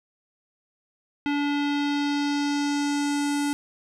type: tone with low-pass filter sweep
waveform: square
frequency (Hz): 288.1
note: D4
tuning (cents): -33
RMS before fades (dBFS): -25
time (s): 1.26-3.53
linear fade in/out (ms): 0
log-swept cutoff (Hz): 2800 to 10000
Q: 1.7
effects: 10-bit